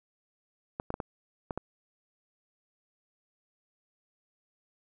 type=clicks; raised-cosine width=1 ms; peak=-19 dBFS; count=6; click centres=0.799 / 0.904 / 0.941 / 1.002 / 1.508 / 1.576 s; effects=none